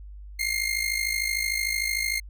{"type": "tone with amplitude modulation", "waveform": "sawtooth", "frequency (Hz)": 2121, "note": "C7", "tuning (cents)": 23, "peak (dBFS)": -18, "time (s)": [0.39, 2.2], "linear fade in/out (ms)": 10, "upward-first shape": "sine", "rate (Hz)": 53.3, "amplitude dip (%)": 75, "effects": ["added 50 Hz sine -39 dBFS peak until 2.29 s"]}